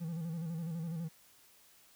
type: tone with vibrato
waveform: triangle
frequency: 165.2 Hz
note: E3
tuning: 4 cents sharp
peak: -34 dBFS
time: 0-1.09 s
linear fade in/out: 20 ms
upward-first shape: square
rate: 12 Hz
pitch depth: 64 cents each way
effects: white hiss -63 dBFS RMS until 1.95 s